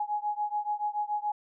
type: beating tone pair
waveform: sine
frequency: 833 / 840 Hz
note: G#5 / G#5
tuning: +5 / +19 cents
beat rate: 7 Hz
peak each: -31 / -32 dBFS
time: 0-1.32 s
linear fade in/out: 5 ms
effects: none